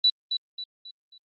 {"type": "tone with echo", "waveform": "sine", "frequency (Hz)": 3951, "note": "B7", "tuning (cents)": 0, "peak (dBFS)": -16, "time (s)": [0.04, 0.1], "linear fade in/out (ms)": 5, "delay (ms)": 270, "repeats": 4, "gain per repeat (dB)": -8, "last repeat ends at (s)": 1.18, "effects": ["Opus 24 kbps"]}